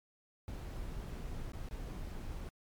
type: noise with dropouts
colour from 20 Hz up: brown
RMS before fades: -42 dBFS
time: 0.48-2.49 s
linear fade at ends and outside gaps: 1 ms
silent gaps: 1.52-1.533 / 1.688-1.71 s
effects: MP3 96 kbps